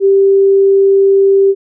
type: tone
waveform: sine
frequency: 392 Hz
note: G4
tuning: in tune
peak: -5 dBFS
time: 0-1.55 s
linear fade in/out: 50 ms
effects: none